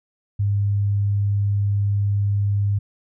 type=tone; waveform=sine; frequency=101.2 Hz; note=G#2; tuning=44 cents flat; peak=-17 dBFS; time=0.39-2.79 s; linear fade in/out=10 ms; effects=none